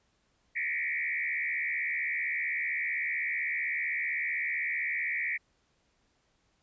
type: tone with frequency modulation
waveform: sine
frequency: 2093 Hz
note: C7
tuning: in tune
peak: -29 dBFS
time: 0.55-5.38 s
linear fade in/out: 20 ms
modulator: 75.7 Hz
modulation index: 3.4
effects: pink hiss -72 dBFS RMS until 6.62 s + resampled to 16000 Hz